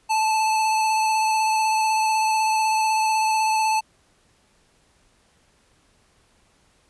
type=tone with vibrato; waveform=square; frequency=874 Hz; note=A5; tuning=12 cents flat; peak=-19 dBFS; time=0.09-3.81 s; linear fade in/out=20 ms; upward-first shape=square; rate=16 Hz; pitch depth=12 cents each way; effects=pink hiss -61 dBFS RMS until 6.89 s + resampled to 24000 Hz